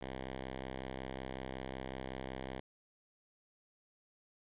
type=tone; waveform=5% pulse; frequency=65.41 Hz; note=C2; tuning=in tune; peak=-30 dBFS; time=0.01-2.6 s; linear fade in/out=5 ms; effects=resampled to 8000 Hz